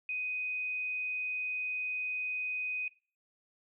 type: tone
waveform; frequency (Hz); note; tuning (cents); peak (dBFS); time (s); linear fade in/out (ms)
sine; 2500; D#7; +8; -33; 0.09-2.88; 2
effects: noise-tail reverb RT60 0.4 s tail -20 dB re dry